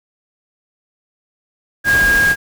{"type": "tone in noise", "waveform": "sine", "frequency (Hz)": 1629, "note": "G#6", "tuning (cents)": -34, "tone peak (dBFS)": -10, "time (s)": [1.84, 2.36], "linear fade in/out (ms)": 50, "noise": "pink", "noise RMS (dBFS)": -22, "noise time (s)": [1.84, 2.36], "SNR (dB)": 9, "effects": []}